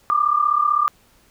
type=tone pair together; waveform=sine; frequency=1174.7 / 1210.5 Hz; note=D6 / D#6; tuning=0 / -48 cents; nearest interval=minor second; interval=52 cents; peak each=-18 dBFS; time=0.1-0.88 s; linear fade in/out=0 ms; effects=pink hiss -56 dBFS RMS until 1.3 s